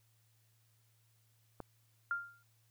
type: click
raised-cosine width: 1 ms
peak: -29 dBFS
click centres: 1.603 s
type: tone with exponential decay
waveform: sine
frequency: 1396.9 Hz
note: F6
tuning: in tune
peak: -30 dBFS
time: 2.11-2.43 s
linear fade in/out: 1 ms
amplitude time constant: 68 ms
effects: added 112 Hz sine -70 dBFS peak until 2.7 s + white hiss -75 dBFS RMS until 2.7 s